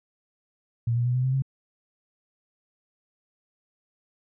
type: tone with pitch steps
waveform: sine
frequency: 116.9 / 120.19 / 123.57 / 127.04 / 130.61 / 134.28 Hz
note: A#2 / B2 / B2 / B2 / C3 / C3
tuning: +5 / -47 / +1 / +49 / -3 / +45 cents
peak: -21 dBFS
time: 0.87-1.422 s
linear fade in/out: 5 ms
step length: 92 ms
effects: none